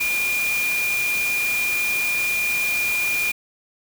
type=tone in noise; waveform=sine; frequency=2415 Hz; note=D7; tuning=48 cents sharp; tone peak=-20 dBFS; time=0-3.32 s; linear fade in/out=10 ms; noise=white; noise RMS=-29 dBFS; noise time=0-3.32 s; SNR=+6 dB; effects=none